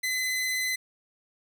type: tone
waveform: sawtooth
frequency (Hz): 2027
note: B6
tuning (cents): +45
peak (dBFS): -23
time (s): 0.03-0.76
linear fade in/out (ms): 10
effects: none